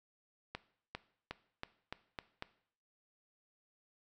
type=accelerating click train; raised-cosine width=0.3 ms; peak=-24 dBFS; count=7; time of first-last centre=0.55-2.424 s; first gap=400 ms; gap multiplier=0.9; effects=noise-tail reverb RT60 0.6 s tail -17 dB re dry